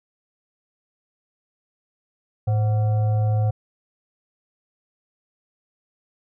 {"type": "tone with frequency modulation", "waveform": "sine", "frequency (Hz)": 108.3, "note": "A2", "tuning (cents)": -27, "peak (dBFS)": -17, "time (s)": [2.47, 3.51], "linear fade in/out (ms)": 10, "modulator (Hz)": 632, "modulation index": 0.33, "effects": []}